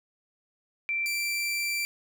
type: tone pair in turn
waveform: sine / sawtooth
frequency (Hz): 2347 / 2347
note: D7 / D7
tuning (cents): -2 / -2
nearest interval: unison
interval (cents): 0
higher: neither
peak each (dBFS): -26 / -24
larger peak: second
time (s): 0.89-1.06 / 1.06-1.85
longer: second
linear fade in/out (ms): 0
effects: none